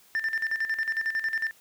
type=tone with tremolo; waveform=sine; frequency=1786 Hz; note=A6; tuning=25 cents sharp; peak=-21 dBFS; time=0.15-1.51 s; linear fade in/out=0 ms; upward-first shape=square; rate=11 Hz; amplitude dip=75%; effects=tanh soft clip ceiling -23 dBFS + white hiss -58 dBFS RMS until 1.6 s